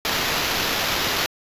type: noise with sample-and-hold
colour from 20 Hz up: blue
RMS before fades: -23 dBFS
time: 0.05-1.26 s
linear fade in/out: 0 ms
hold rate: 8820 Hz
effects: resampled to 32000 Hz